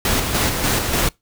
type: noise with tremolo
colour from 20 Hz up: pink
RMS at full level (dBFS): -18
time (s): 0.05-1.09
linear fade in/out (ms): 2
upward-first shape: square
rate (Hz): 3.4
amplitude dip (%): 40
effects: noise-tail reverb RT60 0.2 s tail -24 dB re dry